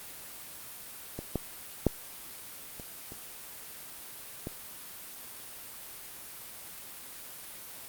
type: clicks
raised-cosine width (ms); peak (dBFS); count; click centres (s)
2; -22 / -15 / -9 / -29 / -30 / -21; 6; 1.19 / 1.357 / 1.867 / 2.798 / 3.121 / 4.471
effects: white hiss -45 dBFS RMS until 7.88 s + Opus 32 kbps